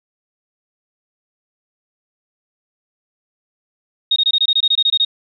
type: tone bursts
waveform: sine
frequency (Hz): 3729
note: A#7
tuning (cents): 0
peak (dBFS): -11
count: 13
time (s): 4.11-5.049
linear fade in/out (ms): 5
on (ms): 51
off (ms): 23
effects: none